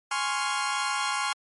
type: chord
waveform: sawtooth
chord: Db major seventh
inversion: second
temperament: equal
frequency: 830.6 / 1046.5 / 1108.7 / 1396.9 Hz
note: Ab5 / C6 / Db6 / F6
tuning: 0 / 0 / 0 / 0 cents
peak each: -28 dBFS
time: 0.11-1.33 s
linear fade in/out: 5 ms
effects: MP3 48 kbps